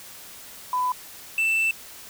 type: tone pair in turn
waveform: sine / triangle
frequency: 1000 / 2660 Hz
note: B5 / E7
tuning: +21 / +15 cents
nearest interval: octave + perfect fourth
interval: 1694 cents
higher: second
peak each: -21 / -18 dBFS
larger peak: second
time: 0.73-0.92 / 1.38-1.71 s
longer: second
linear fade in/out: 2 ms
effects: white hiss -43 dBFS RMS until 2.09 s